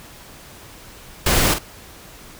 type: noise with echo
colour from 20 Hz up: pink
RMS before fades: -17 dBFS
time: 1.26-1.54 s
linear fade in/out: 5 ms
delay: 46 ms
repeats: 1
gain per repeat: -8 dB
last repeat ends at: 1.586 s
effects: pink hiss -42 dBFS RMS until 2.39 s